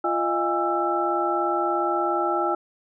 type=tone cluster; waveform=sine; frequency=346.7 / 615 / 692 / 816 / 1329 Hz; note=F4 / D#5 / F5 / G#5 / E6; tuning=-13 / -20 / -16 / -31 / +14 cents; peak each=-26 / -29 / -33 / -26 / -26 dBFS; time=0.04-2.55 s; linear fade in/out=5 ms; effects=none